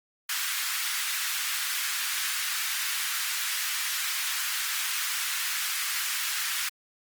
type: high-pass noise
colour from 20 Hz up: pink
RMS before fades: -30 dBFS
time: 0.29-6.69 s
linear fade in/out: 5 ms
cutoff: 1400 Hz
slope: 24 dB/octave
effects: Opus 32 kbps